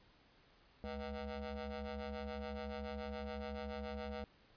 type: ring-modulated tone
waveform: 20% pulse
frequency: 138.59 Hz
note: C#3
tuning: in tune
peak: -34 dBFS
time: 0.84-4.24 s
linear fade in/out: 0 ms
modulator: 350 Hz
effects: pink hiss -67 dBFS RMS until 4.56 s + resampled to 11025 Hz

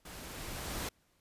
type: noise with level ramp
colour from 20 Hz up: pink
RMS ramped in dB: -48 to -37 dBFS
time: 0.05-0.89 s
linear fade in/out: 5 ms
effects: pink hiss -72 dBFS RMS until 1.2 s + resampled to 32000 Hz

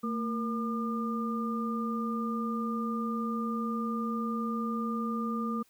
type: tone cluster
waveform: sine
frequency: 226.6 / 470.6 / 1205 Hz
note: A#3 / A#4 / D6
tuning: -49 / +16 / +44 cents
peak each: -31 / -40 / -35 dBFS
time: 0.03-5.63 s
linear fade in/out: 10 ms
effects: white hiss -66 dBFS RMS until 5.69 s

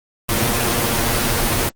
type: noise with comb filter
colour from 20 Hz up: pink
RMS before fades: -18 dBFS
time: 0.29-1.69 s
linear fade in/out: 0 ms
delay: 8.6 ms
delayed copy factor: +0.85
effects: Opus 24 kbps

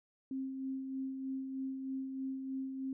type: tone with tremolo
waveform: sine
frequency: 265.8 Hz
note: C4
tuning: 27 cents sharp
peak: -35 dBFS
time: 0.31-2.93 s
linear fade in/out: 2 ms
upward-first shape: sine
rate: 3.2 Hz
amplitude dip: 40%
effects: none

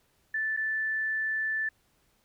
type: tone with dropouts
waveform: sine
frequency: 1757 Hz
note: A6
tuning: 3 cents flat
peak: -27 dBFS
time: 0.34-1.69 s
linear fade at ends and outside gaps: 5 ms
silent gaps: 0.566-0.572 s
effects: pink hiss -69 dBFS RMS until 2.24 s

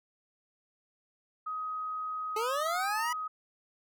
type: tone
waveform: sine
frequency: 1259 Hz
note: D#6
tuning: 20 cents sharp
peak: -33 dBFS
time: 1.46-3.28 s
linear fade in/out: 10 ms
type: linear sweep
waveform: 25% pulse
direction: up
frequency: 420.5 to 987.8 Hz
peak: -27 dBFS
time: 2.36-3.13 s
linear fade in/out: 5 ms
effects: none

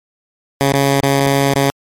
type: tone with dropouts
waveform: 10% pulse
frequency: 138.59 Hz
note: C#3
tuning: in tune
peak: -3 dBFS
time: 0.61-1.7 s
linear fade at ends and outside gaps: 0 ms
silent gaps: 0.723-0.735 / 1.006-1.03 / 1.538-1.557 s
effects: MP3 64 kbps

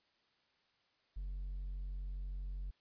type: tone with hard clipping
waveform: sine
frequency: 46.25 Hz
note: F#1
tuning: in tune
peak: -40 dBFS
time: 1.16-2.71 s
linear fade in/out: 10 ms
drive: 2 dB
effects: white hiss -75 dBFS RMS until 2.8 s + resampled to 11025 Hz

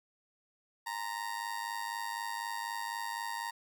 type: tone with amplitude modulation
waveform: 30% pulse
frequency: 929 Hz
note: A#5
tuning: 6 cents flat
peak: -30 dBFS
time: 0.86-3.51 s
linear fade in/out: 10 ms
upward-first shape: sine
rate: 104 Hz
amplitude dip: 75%
effects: none

